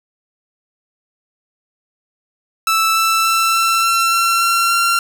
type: tone with pitch steps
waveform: sawtooth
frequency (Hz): 1318.5 / 1326.1 / 1333.8 / 1341.5 / 1349.3 / 1357.1 / 1365 / 1372.9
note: E6 / E6 / E6 / E6 / E6 / E6 / F6 / F6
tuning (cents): 0 / +10 / +20 / +30 / +40 / +50 / -40 / -30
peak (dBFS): -9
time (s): 2.67-4.99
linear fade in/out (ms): 2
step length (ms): 290
effects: 8-bit